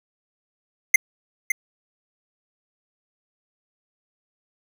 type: tone with echo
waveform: square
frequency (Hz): 2093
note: C7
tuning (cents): 0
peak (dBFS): -9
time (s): 0.94-0.96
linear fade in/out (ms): 5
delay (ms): 560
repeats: 1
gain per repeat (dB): -9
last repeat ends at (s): 1.52
effects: none